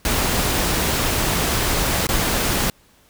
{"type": "noise with dropouts", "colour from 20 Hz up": "pink", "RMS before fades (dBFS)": -20, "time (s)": [0.05, 2.7], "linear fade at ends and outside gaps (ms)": 1, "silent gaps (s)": [2.069, 2.089], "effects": ["pink hiss -55 dBFS RMS until 3.09 s"]}